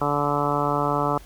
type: harmonic tone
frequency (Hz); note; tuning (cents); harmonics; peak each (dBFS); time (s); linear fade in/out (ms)
145.1; D3; -21; 1 / 2 / 3 / 4 / 5 / 6 / 7 / 8 / 9; -29 / -29 / -29 / -29 / -29 / -29 / -29 / -29 / -29; 0.01-1.18; 5
effects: added 50 Hz sine -44 dBFS peak until 1.25 s + pink hiss -50 dBFS RMS until 1.25 s